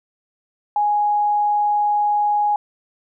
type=tone; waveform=sine; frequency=830.6 Hz; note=G#5; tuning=in tune; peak=-15 dBFS; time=0.76-2.56 s; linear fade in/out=2 ms; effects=none